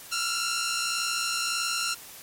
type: tone pair together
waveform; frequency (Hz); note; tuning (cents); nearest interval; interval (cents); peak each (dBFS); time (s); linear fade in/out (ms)
10% pulse; 1345 / 1406.7; E6 / F6; +34 / +12; minor second; 78; -21; 0.11-1.95; 20
effects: white hiss -45 dBFS RMS until 2.22 s + MP3 64 kbps